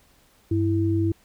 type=tone pair together; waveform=sine; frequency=97.99 / 329.6 Hz; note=G2 / E4; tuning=0 / 0 cents; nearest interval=octave + major sixth; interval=2100 cents; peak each=-22 dBFS; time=0.51-1.12 s; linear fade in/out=5 ms; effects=pink hiss -59 dBFS RMS until 1.24 s